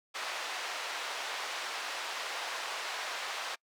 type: band-pass noise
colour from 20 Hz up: pink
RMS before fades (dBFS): -38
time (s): 0.14-3.56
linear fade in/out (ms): 20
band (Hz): 750 to 4900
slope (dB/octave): 12
effects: noise-tail reverb RT60 0.1 s tail -26 dB re dry + high-pass 400 Hz 12 dB/octave